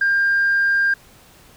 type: tone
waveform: sine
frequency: 1600 Hz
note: G6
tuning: 35 cents sharp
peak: -13 dBFS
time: 0.01-0.94 s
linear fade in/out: 5 ms
effects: tanh soft clip ceiling -11 dBFS + pink hiss -49 dBFS RMS until 1.56 s